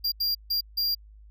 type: tone bursts at uneven times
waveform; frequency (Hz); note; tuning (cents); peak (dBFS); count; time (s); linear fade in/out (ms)
square; 4774; D8; +28; -24; 4; 0.04-0.12 / 0.2-0.35 / 0.5-0.61 / 0.77-0.95; 10
effects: added 52 Hz sine -47 dBFS peak until 1.3 s